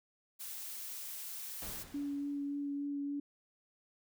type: noise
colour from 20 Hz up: blue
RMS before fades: -44 dBFS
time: 0.39-1.84 s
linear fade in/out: 20 ms
type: noise with exponential decay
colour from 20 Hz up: pink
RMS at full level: -46 dBFS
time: 1.62-2.87 s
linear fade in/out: 0 ms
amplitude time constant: 270 ms
type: tone with vibrato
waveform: sine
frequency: 284.5 Hz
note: C#4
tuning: 45 cents sharp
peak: -35 dBFS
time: 1.94-3.2 s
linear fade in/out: 5 ms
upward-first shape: sine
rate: 3.5 Hz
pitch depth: 10 cents each way
effects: none